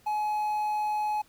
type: tone with quantisation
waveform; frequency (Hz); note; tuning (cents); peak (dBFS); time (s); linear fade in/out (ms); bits
triangle; 846; G#5; +32; -24; 0.06-1.22; 10; 9
effects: pink hiss -61 dBFS RMS until 1.28 s